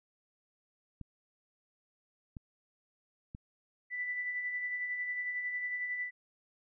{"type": "clicks", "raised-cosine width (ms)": 5, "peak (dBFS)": -31, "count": 3, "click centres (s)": [1.013, 2.368, 3.349]}
{"type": "tone with tremolo", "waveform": "sine", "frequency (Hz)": 1981, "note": "B6", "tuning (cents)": 5, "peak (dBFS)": -32, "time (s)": [3.9, 6.11], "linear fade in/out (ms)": 50, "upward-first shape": "sine", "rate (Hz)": 11, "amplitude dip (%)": 40}
{"effects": []}